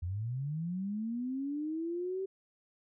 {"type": "linear sweep", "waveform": "sine", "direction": "up", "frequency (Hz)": [82.41, 388.7], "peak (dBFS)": -33, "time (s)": [0.02, 2.26], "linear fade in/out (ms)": 10, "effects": []}